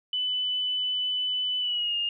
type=tone with pitch glide; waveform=sine; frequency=2998 to 2831 Hz; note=F#7 to F7; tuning=+22 to +23 cents; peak=-25 dBFS; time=0.13-2.09 s; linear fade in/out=2 ms; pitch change=-99 cents; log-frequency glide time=1.59-1.96 s; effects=none